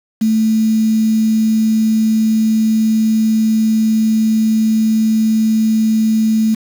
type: tone with quantisation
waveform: sine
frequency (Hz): 219.9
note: A3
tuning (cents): -1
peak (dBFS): -10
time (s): 0.21-6.55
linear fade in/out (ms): 10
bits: 5
effects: none